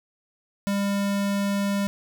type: tone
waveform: square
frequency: 200 Hz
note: G3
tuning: 35 cents sharp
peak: -23 dBFS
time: 0.67-1.87 s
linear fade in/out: 0 ms
effects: none